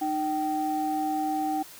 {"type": "tone pair together", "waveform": "sine", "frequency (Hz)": [306.4, 772], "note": ["D#4", "G5"], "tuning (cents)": [-27, -27], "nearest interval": "octave + major third", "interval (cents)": 1600, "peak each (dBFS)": [-28, -26], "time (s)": [0.01, 1.63], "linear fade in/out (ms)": 10, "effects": ["tanh soft clip ceiling -19 dBFS", "white hiss -47 dBFS RMS until 1.79 s"]}